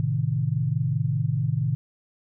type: chord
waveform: sine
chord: A diminished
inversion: none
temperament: equal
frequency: 110 / 130.81 / 155.56 Hz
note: A2 / C3 / Eb3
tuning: 0 / 0 / 0 cents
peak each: -27 / -25 / -26 dBFS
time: 0-1.75 s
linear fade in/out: 0 ms
effects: none